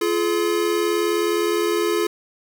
square tone pair together, 345.1 / 424.5 Hz, F4 / G#4, -21 / +38 cents, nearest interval major third, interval 359 cents, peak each -22 dBFS, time 0.01-2.07 s, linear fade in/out 5 ms, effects none

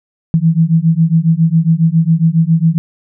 sine beating tone pair, 160 / 167.3 Hz, D#3 / E3, +49 / +26 cents, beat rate 7.3 Hz, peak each -11 dBFS, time 0.34-2.78 s, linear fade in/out 0 ms, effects none

